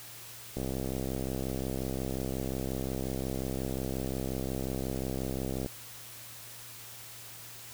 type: click train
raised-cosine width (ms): 2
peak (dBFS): -21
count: 335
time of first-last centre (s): 0.57-5.661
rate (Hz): 65.6
effects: added 116 Hz sine -56 dBFS peak until 7.73 s + white hiss -47 dBFS RMS until 7.73 s